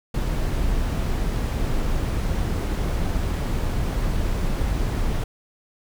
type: noise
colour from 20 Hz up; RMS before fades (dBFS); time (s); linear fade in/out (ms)
brown; -23; 0.14-5.24; 5
effects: none